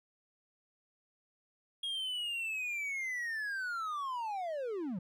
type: linear sweep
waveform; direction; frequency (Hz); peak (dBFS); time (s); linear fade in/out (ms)
triangle; down; 3284 to 164.81; -33; 1.83-4.99; 5
effects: none